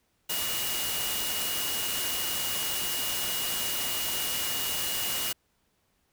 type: tone in noise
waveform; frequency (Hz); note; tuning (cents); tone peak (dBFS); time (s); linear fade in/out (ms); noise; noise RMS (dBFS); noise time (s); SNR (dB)
sine; 2881; F#7; -47; -35; 0.29-5.33; 10; white; -31; 0.29-5.33; -7
effects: pink hiss -72 dBFS RMS until 6.12 s